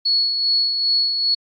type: tone with tremolo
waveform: sine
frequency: 4377 Hz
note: C#8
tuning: 23 cents flat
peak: -14 dBFS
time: 0.05-1.35 s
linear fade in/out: 10 ms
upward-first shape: sine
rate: 2.5 Hz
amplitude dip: 45%
effects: AAC 64 kbps